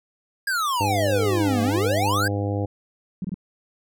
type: exponential two-way sweep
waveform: square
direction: down then up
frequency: 1661.2 to 223.1 to 1661.2 Hz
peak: -22 dBFS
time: 0.47-2.28 s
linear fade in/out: 5 ms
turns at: 1.62 s
type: harmonic tone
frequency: 101.2 Hz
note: G#2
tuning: 44 cents flat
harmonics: 1 / 2 / 3 / 4 / 5 / 6 / 7 / 8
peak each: -24 / -35 / -29 / -35 / -30 / -39 / -37 / -37 dBFS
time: 0.8-2.66 s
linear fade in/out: 10 ms
type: tone bursts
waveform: sine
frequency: 185 Hz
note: F#3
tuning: in tune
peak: -24 dBFS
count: 3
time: 3.22-3.343 s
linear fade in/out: 2 ms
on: 25 ms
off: 24 ms
effects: none